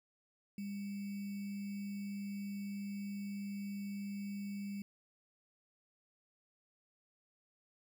sine tone with sample-and-hold, 200.8 Hz, G3, 42 cents sharp, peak -39 dBFS, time 0.58-4.82 s, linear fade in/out 2 ms, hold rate 2450 Hz, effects none

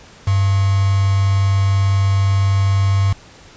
sine tone with quantisation, 98 Hz, G2, in tune, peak -12 dBFS, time 0.27-3.13 s, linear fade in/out 5 ms, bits 4, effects pink hiss -43 dBFS RMS until 3.56 s + resampled to 16000 Hz

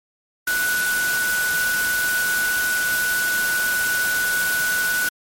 sine tone in noise, 1480 Hz, F#6, in tune, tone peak -19 dBFS, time 0.47-5.09 s, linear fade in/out 5 ms, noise white, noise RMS -26 dBFS, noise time 0.47-5.09 s, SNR +4 dB, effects MP3 64 kbps

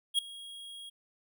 square tone with ADSR envelope, 3286 Hz, G#7, 19 cents flat, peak -23 dBFS, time 0.14-0.9 s, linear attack 47 ms, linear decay 3 ms, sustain -21 dB, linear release 13 ms, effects none

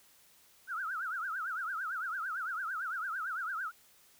sine tone with vibrato, 1419 Hz, F6, 27 cents sharp, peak -34 dBFS, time 0.67-3.72 s, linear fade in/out 50 ms, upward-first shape triangle, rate 8.9 Hz, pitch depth 240 cents each way, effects white hiss -63 dBFS RMS until 4.19 s

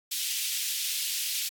pink high-pass noise, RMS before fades -31 dBFS, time 0.11-1.49 s, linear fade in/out 10 ms, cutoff 2800 Hz, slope 24 dB/octave, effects AAC 64 kbps

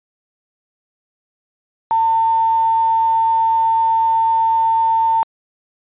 sine tone with quantisation, 902 Hz, A5, 43 cents sharp, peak -12 dBFS, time 1.91-5.23 s, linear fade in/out 0 ms, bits 6, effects resampled to 8000 Hz

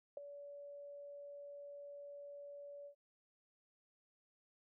sine tone with ADSR envelope, 572 Hz, D5, 46 cents flat, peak -38 dBFS, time 0.17-2.95 s, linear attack 3 ms, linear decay 10 ms, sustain -11 dB, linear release 89 ms, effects none

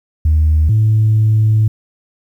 sine tone pair in turn, 77.6 / 108.8 Hz, D#2 / A2, -4 / -19 cents, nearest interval tritone, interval 585 cents, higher second, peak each -7 dBFS, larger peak neither, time 0.25-0.69 / 0.69-1.68 s, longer second, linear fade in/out 5 ms, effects tanh soft clip ceiling -5 dBFS + 8-bit

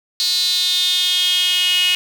sawtooth tone with high-pass filter sweep, 362 Hz, F#4, 38 cents flat, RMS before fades -17 dBFS, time 0.2-1.95 s, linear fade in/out 0 ms, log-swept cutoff 4200 to 2800 Hz, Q 8.2, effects none

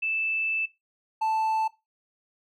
sine / triangle tone pair in turn, 2637 / 880 Hz, E7 / A5, 0 / 0 cents, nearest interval octave + perfect fifth, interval 1900 cents, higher first, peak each -25 / -21 dBFS, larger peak second, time 0.02-0.66 / 1.21-1.68 s, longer first, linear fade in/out 10 ms, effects noise-tail reverb RT60 0.2 s tail -17 dB re dry

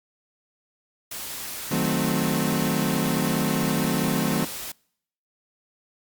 white noise, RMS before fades -34 dBFS, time 1.11-4.72 s, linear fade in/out 5 ms
35% pulse chord, D# diminished seventh, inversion none, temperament equal, 155.56 / 185 / 220 / 261.6 Hz, D#3 / F#3 / A3 / C4, 0 / 0 / 0 / 0 cents, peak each -26 dBFS, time 1.71-4.45 s, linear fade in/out 5 ms
effects noise-tail reverb RT60 0.7 s tail -26 dB re dry + Opus 48 kbps

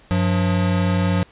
square tone pair together, 96.1 / 179.54 Hz, G2 / F3, -34 / +48 cents, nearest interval major seventh, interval 1082 cents, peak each -20 dBFS, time 0.11-1.23 s, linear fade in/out 0 ms, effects pink hiss -51 dBFS RMS until 1.31 s + resampled to 8000 Hz

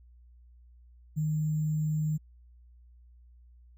sine tone with sample-and-hold, 154.1 Hz, D#3, 16 cents flat, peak -26 dBFS, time 1.16-2.18 s, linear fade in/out 20 ms, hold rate 7350 Hz, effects added 60 Hz sine -53 dBFS peak until 3.77 s

